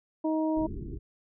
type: harmonic tone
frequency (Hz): 314.8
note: D#4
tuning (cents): +20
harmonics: 1 / 2 / 3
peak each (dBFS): -26 / -32 / -36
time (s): 0.24-0.67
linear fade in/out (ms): 10
type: low-pass noise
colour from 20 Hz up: pink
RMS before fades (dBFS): -37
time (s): 0.56-0.99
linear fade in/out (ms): 20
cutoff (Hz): 410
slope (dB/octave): 96
effects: none